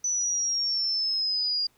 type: exponential sweep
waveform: sine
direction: down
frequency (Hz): 5990 to 4809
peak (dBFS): -24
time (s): 0.04-1.67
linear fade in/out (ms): 5
effects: pink hiss -65 dBFS RMS until 1.77 s